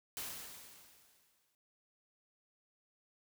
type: noise with exponential decay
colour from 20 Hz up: white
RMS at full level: -41 dBFS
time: 0.17-1.55 s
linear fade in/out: 1 ms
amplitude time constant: 300 ms
effects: none